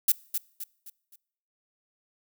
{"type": "noise with echo", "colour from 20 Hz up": "violet", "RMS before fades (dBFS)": -20, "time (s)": [0.08, 0.12], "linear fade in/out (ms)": 5, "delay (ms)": 260, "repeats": 4, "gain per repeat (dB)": -8, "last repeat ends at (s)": 1.16, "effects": ["noise-tail reverb RT60 0.7 s tail -24 dB re dry"]}